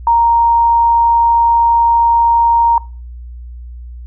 sine tone, 932.3 Hz, A#5, in tune, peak -7 dBFS, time 0.07-2.78 s, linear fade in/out 2 ms, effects noise-tail reverb RT60 0.4 s tail -23 dB re dry + added 60 Hz sine -27 dBFS peak until 4.06 s

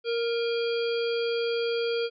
harmonic tone with a mistuned harmonic, 466.2 Hz, A#4, in tune, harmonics 1 / 3 / 5 / 7 / 9 / 10, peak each -25 / -37 / -38 / -37 / -47 / -39 dBFS, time 0.04-2.1 s, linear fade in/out 50 ms, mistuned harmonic 5, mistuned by +61 cents, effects MP3 96 kbps

